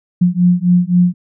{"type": "beating tone pair", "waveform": "sine", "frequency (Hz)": [175.9, 179.7], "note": ["F3", "F3"], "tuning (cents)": [13, 50], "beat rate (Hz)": 3.8, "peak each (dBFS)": -12, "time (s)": [0.21, 1.14], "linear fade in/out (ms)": 10, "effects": []}